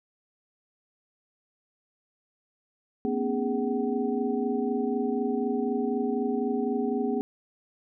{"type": "tone cluster", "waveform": "sine", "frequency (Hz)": [233.8, 257.8, 289.6, 412.7, 755], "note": ["A#3", "C4", "D4", "G#4", "F#5"], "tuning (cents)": [5, -26, -24, -11, 35], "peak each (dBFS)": [-30, -30, -36, -29, -37], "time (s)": [3.05, 7.21], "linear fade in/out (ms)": 0, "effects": []}